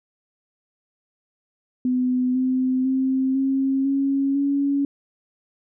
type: tone with pitch steps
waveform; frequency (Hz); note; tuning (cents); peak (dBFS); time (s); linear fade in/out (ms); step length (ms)
sine; 252.2 / 257.6 / 263.2 / 268.9 / 274.7 / 280.6; B3 / C4 / C4 / C4 / C#4 / C#4; +36 / -27 / +10 / +47 / -16 / +21; -18; 1.85-4.85; 2; 500
effects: none